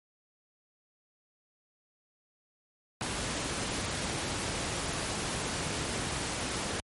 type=noise with amplitude modulation; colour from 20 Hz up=pink; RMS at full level=-32 dBFS; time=3.01-6.8 s; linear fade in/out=0 ms; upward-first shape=sine; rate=253 Hz; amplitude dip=25%; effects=high-pass 60 Hz 12 dB/octave + MP3 48 kbps